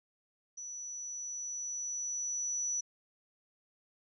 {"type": "tone with level ramp", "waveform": "sine", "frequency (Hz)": 5920, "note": "F#8", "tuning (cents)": 0, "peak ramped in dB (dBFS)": [-41, -31], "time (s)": [0.57, 2.81], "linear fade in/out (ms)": 10, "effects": []}